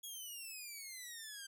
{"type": "exponential sweep", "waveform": "10% pulse", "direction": "down", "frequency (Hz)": [3356, 1568], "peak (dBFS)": -38, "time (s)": [0.03, 1.47], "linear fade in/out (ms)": 10, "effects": []}